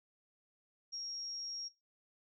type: tone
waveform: sine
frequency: 5588 Hz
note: F8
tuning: in tune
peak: -40 dBFS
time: 0.92-1.69 s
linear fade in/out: 20 ms
effects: noise-tail reverb RT60 0.2 s tail -17 dB re dry